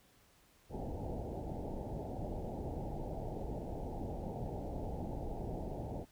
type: low-pass noise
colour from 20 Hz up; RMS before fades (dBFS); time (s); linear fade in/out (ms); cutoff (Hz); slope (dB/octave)
pink; -41; 0.69-6.06; 50; 870; 96
effects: pink hiss -67 dBFS RMS until 6.11 s